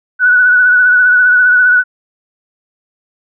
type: tone with vibrato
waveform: sine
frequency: 1480 Hz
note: F#6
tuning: in tune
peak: -5 dBFS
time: 0.19-1.84 s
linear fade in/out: 50 ms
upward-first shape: triangle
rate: 15 Hz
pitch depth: 39 cents each way
effects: none